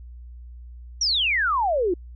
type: exponential sweep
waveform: sine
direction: down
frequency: 5860 to 333.1 Hz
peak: -19 dBFS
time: 1.01-1.94 s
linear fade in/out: 5 ms
effects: added 60 Hz sine -38 dBFS peak until 2.15 s